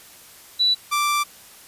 sine / sawtooth tone pair in turn, 3951 / 1174.6 Hz, B7 / D6, 0 / 0 cents, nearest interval octave + major sixth, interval 2100 cents, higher first, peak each -15 dBFS, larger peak neither, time 0.59-0.75 / 0.91-1.24 s, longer second, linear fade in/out 20 ms, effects white hiss -46 dBFS RMS until 1.67 s + resampled to 32000 Hz

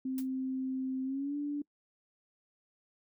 sine tone with pitch glide, 261.6 to 290.3 Hz, C4 to D4, 0 to -20 cents, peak -32 dBFS, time 0.05-1.62 s, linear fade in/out 5 ms, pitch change +180 cents, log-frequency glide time 1.04-1.36 s
blue noise with exponential decay, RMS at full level -40 dBFS, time 0.18-0.28 s, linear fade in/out 1 ms, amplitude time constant 20 ms
effects noise-tail reverb RT60 0.1 s tail -25 dB re dry

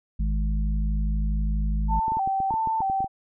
harmonic tone, 52.3 Hz, G#1, 13 cents sharp, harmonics 1 / 3 / 4, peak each -22 / -32 / -34 dBFS, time 0.19-2 s, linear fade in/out 10 ms
sine tone with vibrato, 830.6 Hz, G#5, in tune, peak -22 dBFS, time 1.88-3.08 s, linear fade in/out 50 ms, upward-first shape square, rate 1.6 Hz, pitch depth 120 cents each way
clicks, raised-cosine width 3 ms, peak -23 dBFS, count 12, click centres 2.081 / 2.12 / 2.17 / 2.275 / 2.403 / 2.508 / 2.54 / 2.673 / 2.805 / 2.899 / 3.005 / 3.044 s
effects none

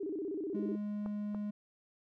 sine tone with vibrato, 351.5 Hz, F4, 11 cents sharp, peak -35 dBFS, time 0-0.76 s, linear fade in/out 10 ms, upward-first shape square, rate 16 Hz, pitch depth 210 cents each way
triangle tone, 207.7 Hz, G#3, in tune, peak -33 dBFS, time 0.54-1.51 s, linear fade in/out 10 ms
clicks, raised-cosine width 1 ms, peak -31 / -32 dBFS, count 2, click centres 1.061 / 1.347 s
effects none

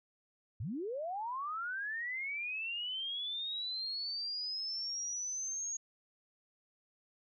sine linear sweep, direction up, 82.41 to 6645 Hz, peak -36 dBFS, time 0.6-5.77 s, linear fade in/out 5 ms, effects none

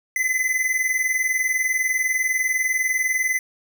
square tone pair together, 2022 / 2042 Hz, B6 / C7, +40 / -43 cents, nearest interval unison, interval 17 cents, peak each -22 / -25 dBFS, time 0.16-3.39 s, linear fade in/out 2 ms, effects none

